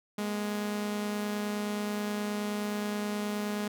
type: tone pair together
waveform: sawtooth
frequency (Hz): 207.8 / 237.3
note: G#3 / A#3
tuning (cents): +1 / +31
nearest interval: major second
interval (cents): 230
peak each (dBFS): -27 / -38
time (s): 0.18-3.68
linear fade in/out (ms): 5
effects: none